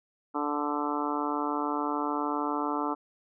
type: harmonic tone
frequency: 146.83 Hz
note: D3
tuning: in tune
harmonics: 2 / 3 / 4 / 5 / 6 / 7 / 8 / 9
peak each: -32 / -37 / -41 / -38 / -34 / -36 / -36 / -37 dBFS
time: 0.34-2.95 s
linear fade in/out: 20 ms
effects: none